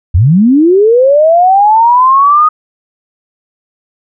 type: linear sweep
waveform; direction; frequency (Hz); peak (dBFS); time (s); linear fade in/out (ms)
sine; up; 73.42 to 1252; -3; 0.14-2.49; 10
effects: none